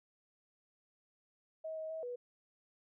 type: tone with pitch steps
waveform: sine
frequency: 637 / 633 / 642 / 489.2 Hz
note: D#5 / D#5 / E5 / B4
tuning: +41 / +30 / -46 / -16 cents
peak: -39 dBFS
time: 1.64-2.16 s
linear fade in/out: 10 ms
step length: 130 ms
effects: none